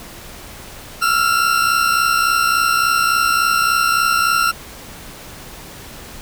40% pulse tone pair together, 1330 / 1393.5 Hz, E6 / F6, +15 / -4 cents, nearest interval minor second, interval 81 cents, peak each -16 / -15 dBFS, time 1.01-4.52 s, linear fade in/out 20 ms, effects pink hiss -36 dBFS RMS until 6.21 s

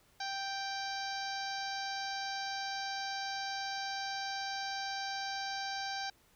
harmonic tone, 784 Hz, G5, in tune, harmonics 1 / 2 / 3 / 4 / 5 / 6 / 7 / 8, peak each -39 / -42 / -49 / -51 / -46 / -45 / -47 / -52 dBFS, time 0.2-6.1 s, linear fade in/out 5 ms, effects pink hiss -67 dBFS RMS until 6.35 s

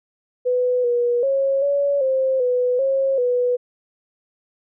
sine tone with pitch steps, 498 / 481.5 / 545 / 566 / 527 / 496.8 / 540 / 492.7 Hz, B4 / B4 / C#5 / C#5 / C5 / B4 / C#5 / B4, +14 / -44 / -29 / +36 / +12 / +10 / -45 / -4 cents, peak -16 dBFS, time 0.45-3.57 s, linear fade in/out 20 ms, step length 390 ms, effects none

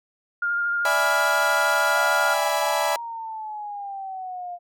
sine tone with vibrato, 1408 Hz, F6, 14 cents sharp, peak -21 dBFS, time 0.42-2.34 s, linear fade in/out 5 ms, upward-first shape sine, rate 13 Hz, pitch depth 12 cents each way
35% pulse chord, E dominant seventh, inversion third, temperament equal, 587.3 / 659.3 / 830.6 / 987.8 Hz, D5 / E5 / G#5 / B5, 0 / 0 / 0 / 0 cents, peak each -25 dBFS, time 0.85-2.96 s, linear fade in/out 2 ms
sine exponential two-way sweep, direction up then down, 698.5 to 939 to 698.5 Hz, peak -30 dBFS, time 1.92-4.59 s, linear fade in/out 50 ms, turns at 3 s
effects none

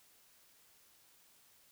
silence, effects white hiss -66 dBFS RMS until 1.71 s

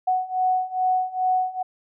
sine beating tone pair, 740 / 742.4 Hz, F#5 / F#5, 0 / +6 cents, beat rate 2.4 Hz, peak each -24 / -22 dBFS, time 0.07-1.63 s, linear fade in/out 10 ms, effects none

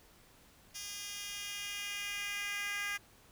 10% pulse tone with high-pass filter sweep, 406.8 Hz, G#4, 36 cents flat, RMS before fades -40 dBFS, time 0.74-2.98 s, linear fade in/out 20 ms, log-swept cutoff 4200 to 1800 Hz, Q 1.9, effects pink hiss -62 dBFS RMS until 3.31 s

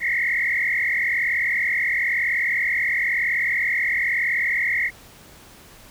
sine tone with frequency modulation, 2022 Hz, B6, 40 cents sharp, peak -19 dBFS, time 0-4.91 s, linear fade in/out 50 ms, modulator 41 Hz, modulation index 4.1, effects pink hiss -47 dBFS RMS until 5.9 s

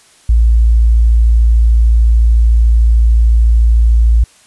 sine tone, 56.8 Hz, A#1, 44 cents flat, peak -5 dBFS, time 0.29-4.24 s, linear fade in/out 5 ms, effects white hiss -46 dBFS RMS until 4.46 s + resampled to 24000 Hz

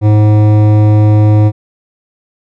triangle tone with hard clipping, 106 Hz, G#2, 36 cents sharp, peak -6 dBFS, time 0.01-1.52 s, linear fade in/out 50 ms, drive 17 dB, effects none

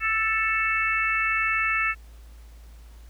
harmonic tone, 440.9 Hz, A4, 4 cents sharp, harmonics 3 / 4 / 5 / 6, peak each -27 / -27 / -27 / -27 dBFS, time 0-1.95 s, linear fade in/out 50 ms, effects added 56 Hz sine -43 dBFS peak until 3.09 s + pink hiss -58 dBFS RMS until 3.09 s

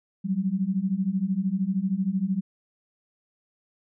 sine beating tone pair, 182.9 / 195.9 Hz, F#3 / G3, -20 / -1 cents, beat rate 13 Hz, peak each -27 / -25 dBFS, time 0.24-2.41 s, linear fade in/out 20 ms, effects none

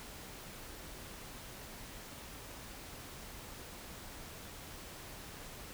silence, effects pink hiss -49 dBFS RMS until 5.73 s

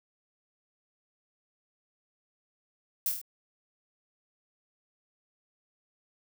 violet noise with echo, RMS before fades -28 dBFS, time 3.06-3.09 s, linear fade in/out 2 ms, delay 25 ms, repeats 5, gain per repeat -3 dB, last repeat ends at 3.215 s, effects none

